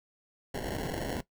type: noise with sample-and-hold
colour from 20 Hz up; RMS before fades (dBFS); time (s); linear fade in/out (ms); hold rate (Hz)
white; -35; 0.54-1.21; 5; 1225
effects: noise-tail reverb RT60 0.1 s tail -17 dB re dry